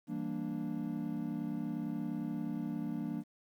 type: chord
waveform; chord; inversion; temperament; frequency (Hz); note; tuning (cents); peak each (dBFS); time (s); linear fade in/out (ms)
triangle; E half-diminished seventh; none; equal; 164.81 / 196 / 233.1 / 293.7; E3 / G3 / Bb3 / D4; 0 / 0 / 0 / 0; -40 / -40 / -37 / -38; 0.07-3.24; 50
effects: 11-bit